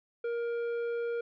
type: tone with tanh clipping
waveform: sine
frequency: 470 Hz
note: A#4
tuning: 14 cents sharp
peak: -32 dBFS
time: 0.24-1.21 s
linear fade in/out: 5 ms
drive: 9 dB
effects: none